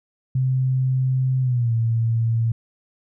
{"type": "tone with pitch glide", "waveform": "sine", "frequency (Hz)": [130, 114.49], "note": ["C3", "A#2"], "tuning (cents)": [-11, -31], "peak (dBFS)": -17, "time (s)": [0.35, 2.52], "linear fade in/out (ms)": 5, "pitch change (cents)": -220, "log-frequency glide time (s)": [1.41, 1.73], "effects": []}